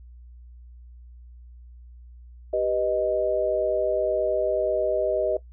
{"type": "chord", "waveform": "sine", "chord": "G augmented", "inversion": "none", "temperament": "equal", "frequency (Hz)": [392, 493.9, 622.3], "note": ["G4", "B4", "D#5"], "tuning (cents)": [0, 0, 0], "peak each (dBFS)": [-28, -27, -23], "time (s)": [2.53, 5.37], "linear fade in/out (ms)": 5, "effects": ["noise-tail reverb RT60 0.1 s tail -17 dB re dry", "added 60 Hz sine -43 dBFS peak until 5.52 s"]}